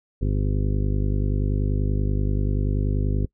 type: harmonic tone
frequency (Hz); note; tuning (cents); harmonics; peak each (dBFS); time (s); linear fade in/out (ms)
50.4; G1; +49; 1 / 2 / 3 / 4 / 5 / 6 / 7 / 8 / 10; -22 / -25 / -30 / -36 / -32 / -39 / -37 / -37 / -44; 0.21-3.26; 10
effects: noise-tail reverb RT60 0.1 s tail -23 dB re dry